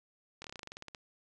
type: slowing click train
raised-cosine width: 0.2 ms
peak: -27 dBFS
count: 14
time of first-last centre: 0.42-0.948 s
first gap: 23 ms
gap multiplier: 1.09
effects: resampled to 24000 Hz